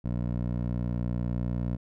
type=tone with band-pass filter; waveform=15% pulse; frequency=59.8 Hz; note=A#1; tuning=45 cents sharp; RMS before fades=-30 dBFS; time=0.04-1.77 s; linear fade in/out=20 ms; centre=140 Hz; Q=0.53; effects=none